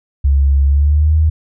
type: tone with pitch glide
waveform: sine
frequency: 69.3 to 78.24 Hz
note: C#2 to D#2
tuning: 0 to +10 cents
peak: -8 dBFS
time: 0.24-1.3 s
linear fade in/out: 10 ms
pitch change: +210 cents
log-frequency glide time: 0.66-1.15 s
effects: none